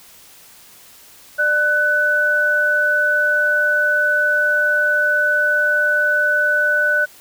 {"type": "tone pair together", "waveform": "sine", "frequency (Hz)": [595.9, 1495], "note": ["D5", "F#6"], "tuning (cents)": [25, 17], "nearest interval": "octave + major third", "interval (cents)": 1592, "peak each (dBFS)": [-22, -14], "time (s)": [1.38, 7.06], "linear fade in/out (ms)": 20, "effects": ["white hiss -45 dBFS RMS until 7.2 s"]}